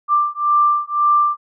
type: beating tone pair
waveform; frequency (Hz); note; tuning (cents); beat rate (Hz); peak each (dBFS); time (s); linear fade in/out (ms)
sine; 1181 / 1182.9; D6 / D6; +9 / +12; 1.9; -16; 0.08-1.37; 50
effects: none